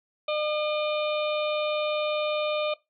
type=harmonic tone; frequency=605 Hz; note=D#5; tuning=49 cents flat; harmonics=1 / 2 / 4 / 5 / 6 / 7; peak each=-26 / -34 / -34 / -39 / -36 / -47 dBFS; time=0.28-2.74 s; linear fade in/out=5 ms; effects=noise-tail reverb RT60 0.2 s tail -20 dB re dry